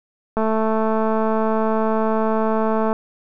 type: click train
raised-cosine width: 1 ms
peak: -8 dBFS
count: 564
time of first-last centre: 0.37-2.929 s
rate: 220 Hz
effects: none